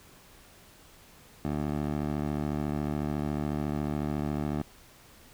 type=tone with band-pass filter; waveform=15% pulse; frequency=74 Hz; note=D2; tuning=14 cents sharp; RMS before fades=-31 dBFS; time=1.45-4.62 s; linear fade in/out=0 ms; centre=340 Hz; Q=0.53; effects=pink hiss -55 dBFS RMS until 5.33 s